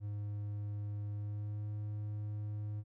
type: tone with pitch glide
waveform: triangle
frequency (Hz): 103.3 to 104.86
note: G#2 to G#2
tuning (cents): -9 to +17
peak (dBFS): -35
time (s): 0-2.84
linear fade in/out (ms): 50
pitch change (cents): +26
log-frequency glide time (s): 1.14-1.68
effects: none